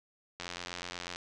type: click train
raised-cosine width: 0.2 ms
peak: -21 dBFS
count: 68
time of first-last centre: 0.4-1.16 s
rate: 88.2 Hz
effects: resampled to 22050 Hz